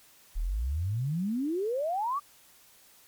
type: exponential sweep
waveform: sine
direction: up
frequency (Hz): 35.55 to 1201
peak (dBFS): -27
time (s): 0.35-2.2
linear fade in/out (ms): 20
effects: white hiss -58 dBFS RMS until 3.07 s + MP3 96 kbps